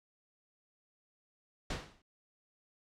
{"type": "noise with exponential decay", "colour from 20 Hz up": "pink", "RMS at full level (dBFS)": -33, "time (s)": [1.7, 2.02], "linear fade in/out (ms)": 5, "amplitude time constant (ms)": 69, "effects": ["noise-tail reverb RT60 0.1 s tail -26 dB re dry", "low-pass 5000 Hz 12 dB/octave"]}